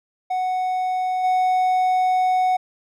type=tone with level steps; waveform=triangle; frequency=740 Hz; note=F#5; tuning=in tune; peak=-18 / -14 dBFS; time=0.3-2.57 s; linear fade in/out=10 ms; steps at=1.23 s; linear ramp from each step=20 ms; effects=none